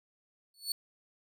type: tone with exponential growth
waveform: sawtooth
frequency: 4435 Hz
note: C#8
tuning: in tune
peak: -25 dBFS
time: 0.54-0.72 s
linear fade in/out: 2 ms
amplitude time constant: 37 ms
effects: none